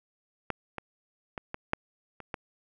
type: clicks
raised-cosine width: 0.5 ms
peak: -14 / -20 / -20 / -19 / -10 / -27 / -18 dBFS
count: 7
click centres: 0.503 / 0.783 / 1.378 / 1.544 / 1.734 / 2.203 / 2.342 s
effects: none